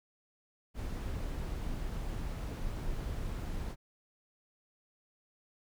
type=noise; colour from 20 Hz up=brown; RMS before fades=-37 dBFS; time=0.74-3.76 s; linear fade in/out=50 ms; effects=none